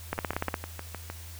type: two click trains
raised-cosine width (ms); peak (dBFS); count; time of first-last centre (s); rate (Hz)
0.5; -21 / -13; 7 / 8; 0.18-1.1 / 0.13-0.542; 6.52 / 17
effects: added 83 Hz sine -42 dBFS peak until 1.39 s + white hiss -48 dBFS RMS until 1.39 s